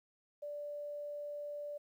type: tone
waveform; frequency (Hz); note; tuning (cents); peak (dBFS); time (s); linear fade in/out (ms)
sine; 585; D5; -7; -40; 0.42-1.78; 10
effects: 12-bit